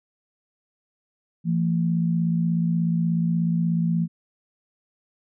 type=tone pair together; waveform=sine; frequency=168.7 / 225.3 Hz; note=E3 / A3; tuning=+40 / +41 cents; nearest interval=perfect fourth; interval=501 cents; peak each=-20 / -27 dBFS; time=1.44-4.08 s; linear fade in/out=50 ms; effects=none